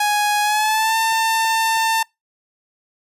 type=tone with pitch glide; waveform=sawtooth; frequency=832 to 896.9 Hz; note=G#5 to A5; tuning=+3 to +33 cents; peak=-12 dBFS; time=0-2.03 s; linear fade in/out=5 ms; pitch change=+130 cents; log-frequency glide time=0.42-0.96 s; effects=noise-tail reverb RT60 0.2 s tail -26 dB re dry + resampled to 32000 Hz